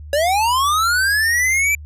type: linear sweep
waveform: square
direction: up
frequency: 554.4 to 2349 Hz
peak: -15 dBFS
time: 0.13-1.75 s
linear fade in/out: 2 ms
effects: added 75 Hz sine -32 dBFS peak until 1.85 s + resampled to 32000 Hz